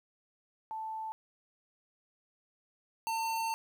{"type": "tone pair in turn", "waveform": ["sine", "square"], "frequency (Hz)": [880, 901.6], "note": ["A5", "A5"], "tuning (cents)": [0, 42], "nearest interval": "unison", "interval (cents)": 42, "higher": "second", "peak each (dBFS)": [-36, -32], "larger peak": "second", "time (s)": [[0.71, 1.12], [3.07, 3.54]], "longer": "second", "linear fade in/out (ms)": 0, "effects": ["12-bit"]}